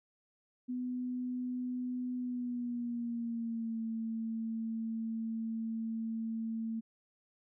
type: tone with pitch glide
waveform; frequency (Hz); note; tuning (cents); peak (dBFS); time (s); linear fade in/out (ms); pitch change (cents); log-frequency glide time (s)
sine; 249.7 to 225; B3 to A3; +19 to +39; -34; 0.68-6.81; 20; -180; 2.16-3.8
effects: none